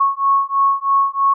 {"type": "beating tone pair", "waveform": "sine", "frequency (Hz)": [1100, 1103.1], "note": ["C#6", "C#6"], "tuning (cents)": [-14, -9], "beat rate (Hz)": 3.1, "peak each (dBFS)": -16, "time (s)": [0, 1.34], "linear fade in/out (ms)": 10, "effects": []}